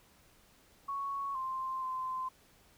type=tone with pitch steps; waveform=sine; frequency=1110 / 1048 / 1035 Hz; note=C#6 / C6 / C6; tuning=+2 / +2 / -19 cents; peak=-34 dBFS; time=0.88-2.29 s; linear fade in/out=10 ms; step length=470 ms; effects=pink hiss -64 dBFS RMS until 2.77 s